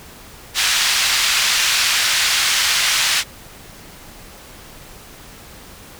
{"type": "band-pass noise", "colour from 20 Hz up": "white", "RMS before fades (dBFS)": -17, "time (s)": [0.54, 3.24], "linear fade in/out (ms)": 50, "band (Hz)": [1500, 4900], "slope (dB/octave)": 12, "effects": ["pink hiss -40 dBFS RMS until 5.99 s"]}